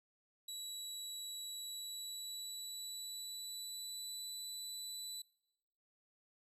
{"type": "tone with pitch glide", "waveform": "25% pulse", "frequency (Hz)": [3916, 3973], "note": ["B7", "B7"], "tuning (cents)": [-15, 10], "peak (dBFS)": -39, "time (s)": [0.48, 5.22], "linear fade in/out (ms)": 5, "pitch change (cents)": 25, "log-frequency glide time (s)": [1.43, 4.24], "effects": ["noise-tail reverb RT60 1.0 s tail -24 dB re dry"]}